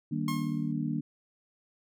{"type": "chord", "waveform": "sine", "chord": "Eb major seventh", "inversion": "none", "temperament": "just", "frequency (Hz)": [155.56, 194.45, 233.3, 291.7], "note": ["Eb3", "G3", "Bb3", "D4"], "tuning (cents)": [0, -14, 2, -12], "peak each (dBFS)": [-33, -37, -33, -35], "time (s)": [0.11, 1.01], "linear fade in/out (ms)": 10}
{"type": "tone with exponential decay", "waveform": "sawtooth", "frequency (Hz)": 1074, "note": "C6", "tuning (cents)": 45, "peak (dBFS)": -28, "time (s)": [0.28, 0.72], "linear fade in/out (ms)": 2, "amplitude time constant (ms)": 95}
{"effects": []}